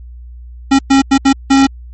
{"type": "tone bursts at uneven times", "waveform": "square", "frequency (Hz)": 271.9, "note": "C#4", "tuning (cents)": -33, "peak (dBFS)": -6, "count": 5, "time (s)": [[0.71, 0.79], [0.9, 1.02], [1.11, 1.18], [1.25, 1.33], [1.5, 1.67]], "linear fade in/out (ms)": 10, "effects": ["added 60 Hz sine -29 dBFS peak until 1.93 s", "MP3 32 kbps"]}